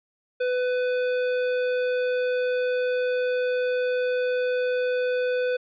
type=tone with hard clipping; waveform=triangle; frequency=499.7 Hz; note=B4; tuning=20 cents sharp; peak=-24 dBFS; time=0.4-5.57 s; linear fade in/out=10 ms; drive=16 dB; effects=resampled to 11025 Hz